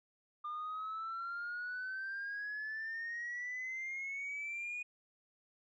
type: exponential sweep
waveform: sine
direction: up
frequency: 1200 to 2470 Hz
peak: -37 dBFS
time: 0.44-4.83 s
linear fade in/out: 10 ms
effects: tanh soft clip ceiling -36 dBFS